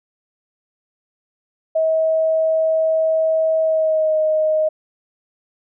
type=tone with pitch glide; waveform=sine; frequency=640 to 623.2 Hz; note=D#5 to D#5; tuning=+49 to +3 cents; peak=-14 dBFS; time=1.75-4.69 s; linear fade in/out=10 ms; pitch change=-46 cents; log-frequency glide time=3.62-4.18 s; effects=none